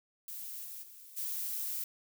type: noise with level steps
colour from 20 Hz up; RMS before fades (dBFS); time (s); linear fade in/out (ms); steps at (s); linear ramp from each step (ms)
violet; -43 / -45 / -53 / -37; 0.28-1.84; 2; 0.64 / 0.82 / 1.16; 20
effects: none